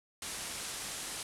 white low-pass noise, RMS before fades -41 dBFS, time 0.22-1.23 s, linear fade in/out 2 ms, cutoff 11000 Hz, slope 48 dB/octave, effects none

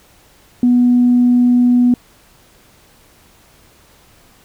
sine tone, 245.1 Hz, B3, 13 cents flat, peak -7 dBFS, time 0.63-1.94 s, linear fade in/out 2 ms, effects tanh soft clip ceiling -3 dBFS + pink hiss -49 dBFS RMS until 4.44 s

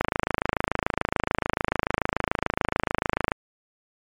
click train, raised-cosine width 0.5 ms, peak -6 dBFS, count 90, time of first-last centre 0.01-3.319 s, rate 26.9 Hz, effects MP3 96 kbps

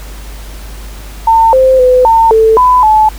sine tone with pitch steps, 903 / 522 / 505 / 905 / 443.5 / 1001 / 864 Hz, A5 / C5 / B4 / A5 / A4 / B5 / A5, +45 / -4 / +39 / +48 / +14 / +23 / -32 cents, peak -3 dBFS, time 1.27-3.09 s, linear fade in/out 5 ms, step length 260 ms, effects added 50 Hz sine -24 dBFS peak until 3.18 s + pink hiss -33 dBFS RMS until 3.18 s

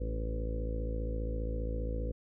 harmonic tone with a mistuned harmonic, 55 Hz, A1, in tune, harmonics 1 / 2 / 3 / 4 / 5 / 6 / 7 / 8 / 9 / 10, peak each -33 / -42 / -48 / -47 / -46 / -50 / -52 / -49 / -42 / -52 dBFS, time 0-2.12 s, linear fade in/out 10 ms, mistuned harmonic 5, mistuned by +26 cents, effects none

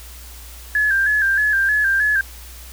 sine tone with vibrato, 1644 Hz, G#6, 18 cents flat, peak -14 dBFS, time 0.75-2.21 s, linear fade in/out 2 ms, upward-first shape square, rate 3.2 Hz, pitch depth 63 cents each way, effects added 60 Hz sine -37 dBFS peak until 2.72 s + white hiss -41 dBFS RMS until 2.72 s

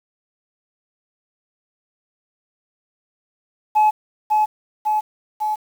sine tone with echo, 854 Hz, G#5, 48 cents sharp, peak -9 dBFS, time 3.75-3.91 s, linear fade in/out 20 ms, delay 550 ms, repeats 3, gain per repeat -3 dB, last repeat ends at 5.56 s, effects tanh soft clip ceiling -10 dBFS + 7-bit

